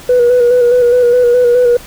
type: tone with vibrato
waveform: sine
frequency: 488.4 Hz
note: B4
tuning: 19 cents flat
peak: -4 dBFS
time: 0.09-1.77 s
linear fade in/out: 5 ms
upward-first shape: square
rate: 4.8 Hz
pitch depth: 29 cents each way
effects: tanh soft clip ceiling -3 dBFS + pink hiss -34 dBFS RMS until 1.86 s